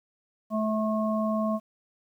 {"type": "harmonic tone", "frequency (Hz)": 216.9, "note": "A3", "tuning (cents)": -25, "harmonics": [1, 3, 5], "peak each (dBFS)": [-26, -29, -33], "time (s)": [0.5, 1.6], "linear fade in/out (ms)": 50, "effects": ["10-bit"]}